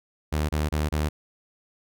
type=tone bursts; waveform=sawtooth; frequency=76 Hz; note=D#2; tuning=40 cents flat; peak=-19 dBFS; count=4; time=0.32-1.09 s; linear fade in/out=10 ms; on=170 ms; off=30 ms; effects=none